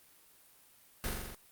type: noise with echo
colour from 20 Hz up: pink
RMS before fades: -35 dBFS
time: 1.04-1.09 s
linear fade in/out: 0 ms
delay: 43 ms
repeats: 6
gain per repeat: -2 dB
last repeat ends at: 1.348 s
effects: white hiss -62 dBFS RMS until 1.51 s + Opus 32 kbps